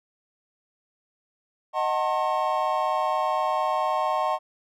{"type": "chord", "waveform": "triangle", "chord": "D# diminished seventh", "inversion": "none", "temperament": "just", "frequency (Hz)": [622.3, 746.7, 896, 1075.3], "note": ["D#5", "F#5", "A5", "C6"], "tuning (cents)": [0, 16, 31, 47], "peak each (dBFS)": [-26, -26, -27, -25], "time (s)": [1.73, 4.39], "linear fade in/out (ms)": 50, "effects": []}